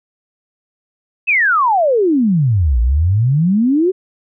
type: exponential two-way sweep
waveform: sine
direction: down then up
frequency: 2670 to 55.6 to 389.1 Hz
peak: -10 dBFS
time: 1.27-3.92 s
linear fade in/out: 20 ms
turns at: 2.8 s
effects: none

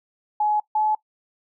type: tone pair in turn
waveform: sine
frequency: 844 / 856.8 Hz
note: G#5 / A5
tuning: +28 / -46 cents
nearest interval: unison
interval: 26 cents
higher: second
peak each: -18 dBFS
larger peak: neither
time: 0.4-0.6 / 0.75-0.95 s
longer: neither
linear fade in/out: 5 ms
effects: noise-tail reverb RT60 0.1 s tail -20 dB re dry

